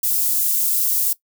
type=high-pass noise; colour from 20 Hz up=white; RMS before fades=-19 dBFS; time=0.03-1.13 s; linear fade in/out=5 ms; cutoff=10000 Hz; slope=12 dB/octave; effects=noise-tail reverb RT60 0.1 s tail -18 dB re dry